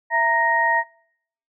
sine tone cluster, 664 / 927 / 1871 Hz, E5 / A#5 / A#6, +12 / -10 / +6 cents, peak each -25 / -20 / -19 dBFS, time 0.1-0.84 s, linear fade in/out 50 ms, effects noise-tail reverb RT60 0.7 s tail -26 dB re dry

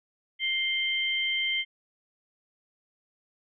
sine tone pair together, 2100 / 3133 Hz, C7 / G7, +6 / -2 cents, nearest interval perfect fifth, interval 692 cents, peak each -28 dBFS, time 0.39-1.65 s, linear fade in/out 50 ms, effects none

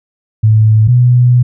sine tone pair in turn, 109 / 123.34 Hz, A2 / B2, -16 / -2 cents, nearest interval major second, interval 214 cents, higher second, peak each -4 dBFS, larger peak neither, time 0.43-0.88 / 0.88-1.43 s, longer second, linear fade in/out 10 ms, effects none

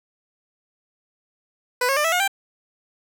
15% pulse tone with pitch steps, 496.2 / 544.2 / 596.9 / 654.7 / 718.1 / 787.7 Hz, B4 / C#5 / D5 / E5 / F5 / G5, +8 / -32 / +28 / -12 / +48 / +8 cents, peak -12 dBFS, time 1.81-2.278 s, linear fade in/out 5 ms, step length 78 ms, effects none

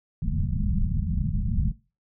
pink low-pass noise, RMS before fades -25 dBFS, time 0.22-1.72 s, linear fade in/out 5 ms, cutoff 220 Hz, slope 96 dB/octave, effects noise-tail reverb RT60 0.3 s tail -18 dB re dry

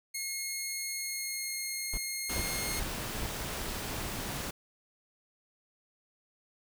10% pulse tone with pitch glide, 2158 to 2142 Hz, C#7 to C7, -47 to +40 cents, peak -25 dBFS, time 0.14-2.8 s, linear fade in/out 10 ms, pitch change -13 cents, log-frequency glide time 0.98-1.54 s
brown noise bursts, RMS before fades -34 dBFS, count 4, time 1.93-3.262 s, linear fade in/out 5 ms, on 48 ms, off 380 ms
pink noise, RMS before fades -37 dBFS, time 2.29-4.51 s, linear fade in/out 10 ms
effects none

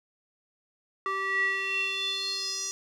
square tone with band-pass filter sweep, 387.7 Hz, G4, 19 cents flat, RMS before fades -30 dBFS, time 1.06-2.71 s, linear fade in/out 0 ms, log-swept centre 1400 to 6200 Hz, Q 6.7, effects none

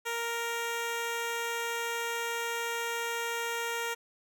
10% pulse tone, 466.2 Hz, A#4, in tune, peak -23 dBFS, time 0.05-3.95 s, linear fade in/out 20 ms, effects none

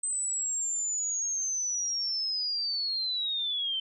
sine linear sweep, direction down, 8200 to 3077 Hz, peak -28 dBFS, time 0.03-3.8 s, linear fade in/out 5 ms, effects none

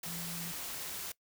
sine tone in noise, 170 Hz, F3, 46 cents flat, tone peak -43 dBFS, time 0.06-0.52 s, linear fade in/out 5 ms, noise white, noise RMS -41 dBFS, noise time 0.03-1.12 s, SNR -5 dB, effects noise-tail reverb RT60 0.1 s tail -21 dB re dry

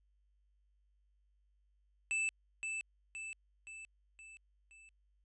square tone with echo, 2637 Hz, E7, in tune, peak -33 dBFS, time 2.11-2.29 s, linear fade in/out 0 ms, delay 520 ms, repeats 5, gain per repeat -5 dB, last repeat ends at 4.89 s, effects added 50 Hz sine -70 dBFS peak until 5.24 s + resampled to 22050 Hz

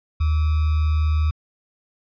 sine tone with sample-and-hold, 77.4 Hz, D#2, 9 cents flat, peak -16 dBFS, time 0.2-1.31 s, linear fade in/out 10 ms, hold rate 1225 Hz, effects resampled to 11025 Hz

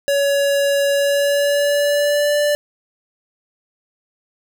square tone with pitch glide, 563 to 586.9 Hz, C#5 to D5, +27 to -1 cents, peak -15 dBFS, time 0.08-2.55 s, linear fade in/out 0 ms, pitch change +72 cents, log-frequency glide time 0.92-2.38 s, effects none

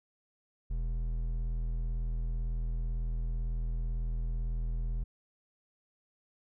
triangle tone with hard clipping, 41 Hz, E1, 9 cents flat, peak -32 dBFS, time 0.7-5.04 s, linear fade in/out 10 ms, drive 11 dB, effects none

